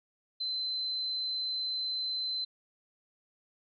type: tone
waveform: sine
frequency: 4064 Hz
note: B7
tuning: 49 cents sharp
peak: -31 dBFS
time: 0.4-2.45 s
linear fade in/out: 10 ms
effects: none